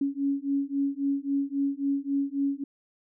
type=beating tone pair; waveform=sine; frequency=276.8 / 280.5 Hz; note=C#4 / C#4; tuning=-2 / +21 cents; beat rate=3.7 Hz; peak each=-28 dBFS; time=0.01-2.64 s; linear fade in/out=5 ms; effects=none